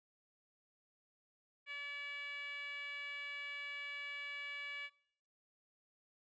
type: tone with band-pass filter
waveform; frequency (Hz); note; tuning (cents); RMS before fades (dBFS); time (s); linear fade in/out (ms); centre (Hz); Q
10% pulse; 573; D5; -43; -45; 1.66-4.9; 50; 2200; 3.8
effects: noise-tail reverb RT60 0.6 s tail -20 dB re dry + resampled to 16000 Hz